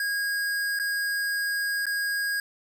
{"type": "tone with dropouts", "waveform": "square", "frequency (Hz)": 1637, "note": "G#6", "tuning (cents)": -25, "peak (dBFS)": -26, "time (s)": [0, 2.4], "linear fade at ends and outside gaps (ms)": 2, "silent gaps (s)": [[0.79, 0.797], [1.856, 1.866]], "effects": []}